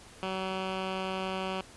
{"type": "tone with low-pass filter", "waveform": "10% pulse", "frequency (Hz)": 188.9, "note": "F#3", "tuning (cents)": 36, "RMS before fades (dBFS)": -34, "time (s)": [0.23, 1.61], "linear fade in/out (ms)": 0, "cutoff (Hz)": 3100, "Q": 1.6, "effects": ["pink hiss -52 dBFS RMS until 1.76 s", "resampled to 24000 Hz"]}